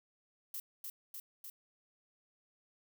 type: noise with echo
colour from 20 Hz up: violet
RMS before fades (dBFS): -42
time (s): 0.54-0.6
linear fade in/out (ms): 2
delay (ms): 300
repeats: 3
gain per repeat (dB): -2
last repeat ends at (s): 1.5
effects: none